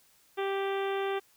harmonic tone, 392 Hz, G4, in tune, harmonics 1 / 2 / 3 / 4 / 5 / 6 / 7 / 8 / 9, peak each -30 / -36 / -40 / -42 / -44 / -46 / -47 / -48 / -49 dBFS, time 0.37-1.2 s, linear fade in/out 20 ms, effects white hiss -64 dBFS RMS until 1.36 s

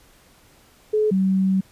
sine tone pair in turn, 427.7 / 190.52 Hz, A4 / G3, -49 / -49 cents, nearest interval octave + major second, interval 1400 cents, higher first, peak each -16 dBFS, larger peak neither, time 0.93-1.11 / 1.11-1.61 s, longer second, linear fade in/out 10 ms, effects pink hiss -54 dBFS RMS until 1.71 s + resampled to 32000 Hz

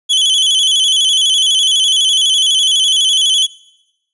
40% pulse tone with vibrato, 3209 Hz, G7, 40 cents sharp, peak -8 dBFS, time 0.09-3.47 s, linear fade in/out 20 ms, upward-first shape square, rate 12 Hz, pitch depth 77 cents each way, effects noise-tail reverb RT60 0.9 s tail -22 dB re dry + resampled to 24000 Hz

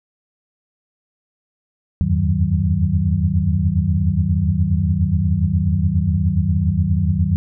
sine tone cluster, 80.7 / 88 / 97.6 / 154.9 / 186.3 Hz, E2 / F2 / G2 / D#3 / F#3, -36 / +14 / -7 / -7 / +12 cents, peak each -21 dBFS, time 2.01-7.36 s, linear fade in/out 0 ms, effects none

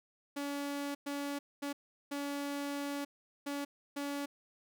sawtooth tone bursts at uneven times, 284.3 Hz, C#4, 44 cents sharp, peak -32 dBFS, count 6, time 0.36-0.95 / 1.06-1.39 / 1.62-1.73 / 2.11-3.05 / 3.46-3.65 / 3.96-4.26 s, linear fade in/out 10 ms, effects none

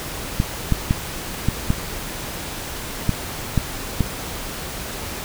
clicks, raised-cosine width 5 ms, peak -4 dBFS, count 8, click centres 0.401 / 0.723 / 0.909 / 1.486 / 1.704 / 3.093 / 3.577 / 4.007 s, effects pink hiss -30 dBFS RMS until 5.24 s

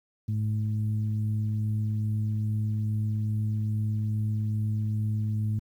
sine tone with frequency modulation, 106.8 Hz, G#2, 49 cents sharp, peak -24 dBFS, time 0.28-5.59 s, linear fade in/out 5 ms, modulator 108 Hz, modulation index 0.62, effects high-pass 60 Hz 12 dB/octave + 10-bit

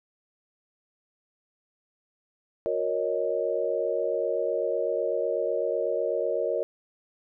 sine chord, D# minor seventh, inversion first, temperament equal with one note detuned, 363.6 / 466.2 / 554.4 / 622.3 Hz, F#4 / A#4 / C#5 / D#5, -30 / 0 / 0 / 0 cents, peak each -33 / -29 / -29 / -30 dBFS, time 2.66-6.63 s, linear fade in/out 0 ms, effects none

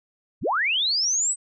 sine linear sweep, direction up, 30.39 to 8200 Hz, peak -20 dBFS, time 0.41-1.36 s, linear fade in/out 50 ms, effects none

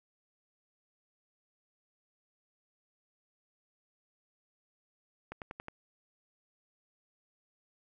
accelerating click train, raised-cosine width 0.5 ms, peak -26 dBFS, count 5, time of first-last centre 5.32-5.684 s, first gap 98 ms, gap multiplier 0.95, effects none

